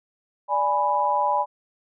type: chord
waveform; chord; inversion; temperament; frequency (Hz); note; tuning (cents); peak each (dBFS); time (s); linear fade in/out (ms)
sine; G# diminished; second; equal; 587.3 / 830.6 / 987.8; D5 / G#5 / B5; 0 / 0 / 0; -27 / -23 / -22; 0.48-1.46; 50
effects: none

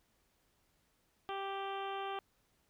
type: harmonic tone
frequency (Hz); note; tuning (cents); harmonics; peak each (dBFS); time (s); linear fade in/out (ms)
392; G4; 0; 1 / 2 / 3 / 4 / 5 / 6 / 7 / 8 / 9; -43 / -41 / -44 / -51 / -56 / -55 / -53 / -51 / -60; 1.29-2.19; 0
effects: pink hiss -75 dBFS RMS until 2.69 s

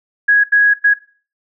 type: tone bursts at uneven times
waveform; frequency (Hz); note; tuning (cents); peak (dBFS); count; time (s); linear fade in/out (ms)
sine; 1661.2; G#6; 0; -7; 3; 0.28-0.44 / 0.52-0.74 / 0.84-0.94; 10
effects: noise-tail reverb RT60 0.4 s tail -17 dB re dry

